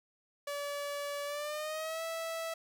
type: tone with pitch glide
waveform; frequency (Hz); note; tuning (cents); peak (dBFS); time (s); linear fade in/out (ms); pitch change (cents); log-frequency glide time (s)
sawtooth; 574 to 655.6; D5 to E5; -40 to -10; -32; 0.47-2.54; 5; +230; 1.25-2.03
effects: none